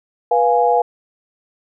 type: chord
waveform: sine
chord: F diminished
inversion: second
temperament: equal with one note detuned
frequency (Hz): 487.9 / 698.5 / 830.6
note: Cb5 / F5 / Ab5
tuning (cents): -21 / 0 / 0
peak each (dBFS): -16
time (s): 0.31-0.82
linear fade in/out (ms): 5
effects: none